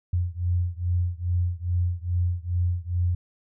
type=beating tone pair; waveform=sine; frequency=87.31 / 89.71 Hz; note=F2 / F2; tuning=0 / +47 cents; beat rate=2.4 Hz; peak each=-25 / -26 dBFS; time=0.13-3.15 s; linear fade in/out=5 ms; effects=none